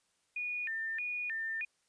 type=tone with vibrato; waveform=sine; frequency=2100 Hz; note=C7; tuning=6 cents sharp; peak=-34 dBFS; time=0.36-1.65 s; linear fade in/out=5 ms; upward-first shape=square; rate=1.6 Hz; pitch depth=270 cents each way; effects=white hiss -75 dBFS RMS until 1.88 s + resampled to 22050 Hz